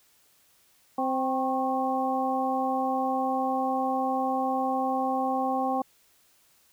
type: harmonic tone with a mistuned harmonic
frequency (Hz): 261.3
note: C4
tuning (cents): -2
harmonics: 1 / 2 / 3 / 4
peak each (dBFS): -30 / -32 / -27 / -33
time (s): 0.98-5.82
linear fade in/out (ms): 5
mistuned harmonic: 4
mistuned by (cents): +67
effects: white hiss -63 dBFS RMS until 6.72 s